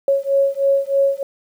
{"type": "beating tone pair", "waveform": "sine", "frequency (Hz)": [550, 553.2], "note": ["C#5", "C#5"], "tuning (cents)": [-14, -4], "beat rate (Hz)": 3.2, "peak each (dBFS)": -17, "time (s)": [0.08, 1.23], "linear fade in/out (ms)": 2, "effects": ["8-bit"]}